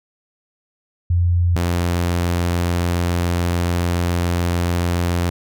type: tone pair in turn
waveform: sine / sawtooth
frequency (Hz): 87.31 / 86.99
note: F2 / F2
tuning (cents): 0 / -6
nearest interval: unison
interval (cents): 6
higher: first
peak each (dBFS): -13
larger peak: neither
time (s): 1.1-1.56 / 1.56-5.3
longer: second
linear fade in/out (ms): 5
effects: none